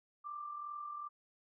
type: tone with amplitude modulation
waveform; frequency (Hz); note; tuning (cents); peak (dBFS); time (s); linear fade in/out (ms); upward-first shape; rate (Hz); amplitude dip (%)
sine; 1181; D6; +9; -39; 0.24-1.09; 20; sine; 42.5; 50
effects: none